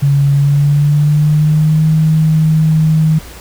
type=tone with pitch glide; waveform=sine; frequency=140.8 to 157.13 Hz; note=C#3 to D#3; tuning=+27 to +17 cents; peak=-7 dBFS; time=0.02-3.19 s; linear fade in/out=10 ms; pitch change=+190 cents; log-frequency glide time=0.33-1.87 s; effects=added 60 Hz sine -34 dBFS peak until 3.4 s + pink hiss -34 dBFS RMS until 3.4 s